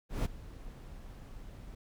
brown noise with ADSR envelope, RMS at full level -28 dBFS, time 0.09-1.75 s, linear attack 160 ms, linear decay 18 ms, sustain -19 dB, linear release 4 ms, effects none

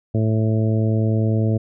harmonic tone, 110 Hz, A2, in tune, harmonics 1 / 2 / 3 / 4 / 5 / 6, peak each -17 / -23 / -27 / -29 / -31 / -33 dBFS, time 0.14-1.58 s, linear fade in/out 10 ms, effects none

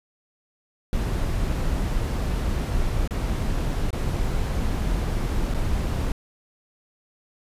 brown noise with dropouts, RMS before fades -24 dBFS, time 0.93-6.12 s, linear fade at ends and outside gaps 1 ms, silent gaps 3.076-3.108 / 3.906-3.929 / 5.54-5.545 s, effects resampled to 32000 Hz

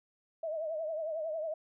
sine tone with vibrato, 634 Hz, D#5, 32 cents sharp, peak -33 dBFS, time 0.43-1.54 s, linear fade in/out 5 ms, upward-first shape triangle, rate 11 Hz, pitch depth 100 cents each way, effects none

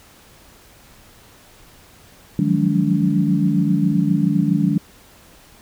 sine tone cluster, 153.9 / 178.8 / 186.3 / 210.7 / 286.7 Hz, D#3 / F3 / F#3 / G#3 / D4, -19 / +41 / +12 / +25 / -42 cents, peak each -21 dBFS, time 2.39-4.78 s, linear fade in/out 2 ms, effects pink hiss -48 dBFS RMS until 5.61 s

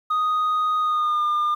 sine tone with pitch glide, 1244.5 to 1204.9 Hz, D#6 to D6, 0 to +44 cents, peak -16 dBFS, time 0.1-1.55 s, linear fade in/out 10 ms, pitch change -56 cents, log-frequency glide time 0.8-1.24 s, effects tanh soft clip ceiling -18 dBFS + 9-bit

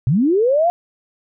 sine linear sweep, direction up, 110 to 718 Hz, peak -12 dBFS, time 0.07-0.7 s, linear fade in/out 0 ms, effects none

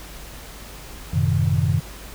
sine chord, F# diminished seventh, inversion none, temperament equal with one note detuned, 92.5 / 110 / 129.61 / 155.56 Hz, F#2 / A2 / C3 / Eb3, 0 / 0 / -16 / 0 cents, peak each -21 / -25 / -22 / -22 dBFS, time 1.13-1.8 s, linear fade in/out 10 ms, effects added 50 Hz sine -40 dBFS peak until 2.14 s + pink hiss -40 dBFS RMS until 2.14 s

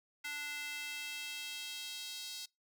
square tone with high-pass filter sweep, 293.7 Hz, D4, in tune, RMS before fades -43 dBFS, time 0.24-2.46 s, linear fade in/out 10 ms, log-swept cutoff 1900 to 4200 Hz, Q 2.2, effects noise-tail reverb RT60 0.2 s tail -25 dB re dry

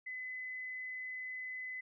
sine tone, 2019 Hz, B6, 38 cents sharp, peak -40 dBFS, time 0.06-1.81 s, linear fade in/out 10 ms, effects none

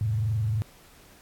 sine tone with frequency modulation, 108.7 Hz, A2, 21 cents flat, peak -23 dBFS, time 0.01-0.62 s, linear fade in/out 0 ms, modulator 22.9 Hz, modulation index 0.51, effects pink hiss -54 dBFS RMS until 1.21 s + AAC 64 kbps

